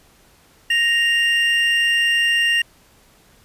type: tone pair together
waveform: triangle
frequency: 1864.7 / 2794 Hz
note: A#6 / F7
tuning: 0 / 0 cents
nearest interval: perfect fifth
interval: 700 cents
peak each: -16 dBFS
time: 0.7-2.62 s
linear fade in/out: 5 ms
effects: pink hiss -53 dBFS RMS until 3.44 s + resampled to 32000 Hz